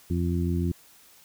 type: harmonic tone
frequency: 86.6 Hz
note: F2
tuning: 14 cents flat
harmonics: 1 / 2 / 3 / 4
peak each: -26 / -28 / -32 / -33 dBFS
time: 0.1-0.72 s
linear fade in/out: 5 ms
effects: white hiss -55 dBFS RMS until 1.24 s